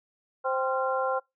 harmonic tone with a mistuned harmonic, 261.6 Hz, C4, in tune, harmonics 2 / 3 / 4 / 5, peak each -28 / -31 / -32 / -32 dBFS, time 0.44-1.2 s, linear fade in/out 20 ms, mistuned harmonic 5, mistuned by +88 cents, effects noise-tail reverb RT60 0.2 s tail -25 dB re dry

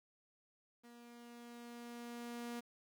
sawtooth tone with level ramp, 237.9 Hz, A#3, 35 cents sharp, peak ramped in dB -53 to -38 dBFS, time 0.83-2.61 s, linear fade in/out 20 ms, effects 12-bit

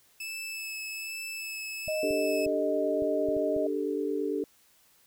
sawtooth tone with vibrato, 2615 Hz, E7, 15 cents flat, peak -32 dBFS, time 0.2-2.46 s, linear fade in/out 5 ms, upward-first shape sine, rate 1.2 Hz, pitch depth 14 cents each way
clicks, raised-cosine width 5 ms, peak -32 dBFS, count 7, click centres 1.878 / 2.108 / 2.465 / 3.022 / 3.287 / 3.367 / 3.565 s
sine tone, 620 Hz, D#5, 6 cents flat, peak -28 dBFS, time 1.88-3.67 s, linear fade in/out 5 ms
sine chord, D suspended fourth, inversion none, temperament just, 293.7 / 391.6 / 440.5 Hz, D4 / G4 / A4, 0 / -2 / +2 cents, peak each -32 dBFS, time 2.03-4.44 s, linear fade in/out 2 ms
effects white hiss -63 dBFS RMS until 5.06 s

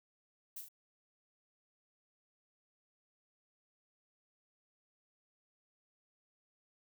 violet noise with echo, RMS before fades -45 dBFS, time 0.56-0.61 s, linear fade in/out 5 ms, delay 38 ms, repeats 2, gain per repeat -5 dB, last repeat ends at 0.686 s, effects none

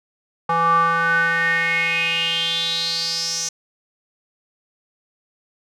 square tone with band-pass filter sweep, 166.8 Hz, E3, 21 cents sharp, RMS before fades -20 dBFS, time 0.49-3.49 s, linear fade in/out 5 ms, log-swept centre 1000 to 6100 Hz, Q 7.2, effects none

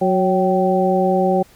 harmonic tone with a mistuned harmonic, 185 Hz, F#3, in tune, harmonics 1 / 2 / 3 / 4, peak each -19 / -19 / -19 / -19 dBFS, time 0.01-1.43 s, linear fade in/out 10 ms, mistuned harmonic 4, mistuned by +69 cents, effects pink hiss -50 dBFS RMS until 1.55 s

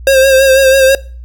square tone with vibrato, 534 Hz, C5, 35 cents sharp, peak -5 dBFS, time 0.07-0.95 s, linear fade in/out 2 ms, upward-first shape sine, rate 6.1 Hz, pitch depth 35 cents each way, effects noise-tail reverb RT60 0.4 s tail -21 dB re dry + added 60 Hz sine -26 dBFS peak until 1.24 s

